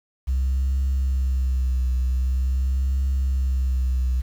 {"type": "tone with vibrato", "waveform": "sine", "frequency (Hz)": 65, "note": "C2", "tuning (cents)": -11, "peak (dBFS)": -17, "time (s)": [0.27, 4.22], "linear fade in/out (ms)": 20, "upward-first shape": "triangle", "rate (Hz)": 0.45, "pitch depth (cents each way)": 56, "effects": ["tanh soft clip ceiling -17 dBFS", "8-bit"]}